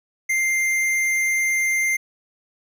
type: tone with tanh clipping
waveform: triangle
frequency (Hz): 2097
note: C7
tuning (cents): +3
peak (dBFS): -20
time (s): 0.29-1.97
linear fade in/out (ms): 10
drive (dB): 18
effects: none